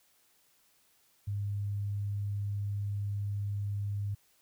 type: tone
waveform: sine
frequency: 101.5 Hz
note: G#2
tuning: 39 cents flat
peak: -31 dBFS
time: 1.27-4.15 s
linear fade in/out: 10 ms
effects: white hiss -68 dBFS RMS until 4.41 s